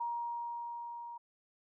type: tone with level ramp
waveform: sine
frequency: 944 Hz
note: A#5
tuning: 22 cents sharp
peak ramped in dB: -33 to -43 dBFS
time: 0-1.18 s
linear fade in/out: 10 ms
effects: none